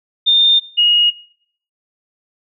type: tone pair in turn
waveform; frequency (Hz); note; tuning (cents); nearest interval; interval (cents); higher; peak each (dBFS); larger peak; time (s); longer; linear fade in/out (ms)
sine; 3624 / 2876; A#7 / F#7; -50 / -50; major third; 400; first; -8; neither; 0.26-0.6 / 0.77-1.11; neither; 20
effects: noise-tail reverb RT60 0.6 s tail -20 dB re dry